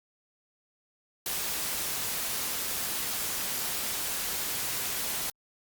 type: noise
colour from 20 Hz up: white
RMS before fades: -32 dBFS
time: 1.26-5.3 s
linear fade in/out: 2 ms
effects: Opus 48 kbps